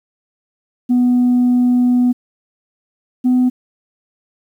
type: tone pair in turn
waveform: sine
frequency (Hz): 246.9 / 251.4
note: B3 / B3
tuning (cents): 0 / +31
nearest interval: unison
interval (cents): 31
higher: second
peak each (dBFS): -8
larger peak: neither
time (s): 0.89-2.13 / 3.24-3.5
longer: first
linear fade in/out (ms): 20
effects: tanh soft clip ceiling -8 dBFS + 8-bit